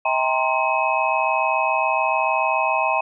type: tone cluster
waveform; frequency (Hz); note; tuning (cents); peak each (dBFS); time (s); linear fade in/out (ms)
sine; 642 / 795 / 922 / 1049 / 2550; E5 / G5 / A#5 / C6 / D#7; -46 / +24 / -19 / +4 / +42; -24; 0.05-3.01; 5
effects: none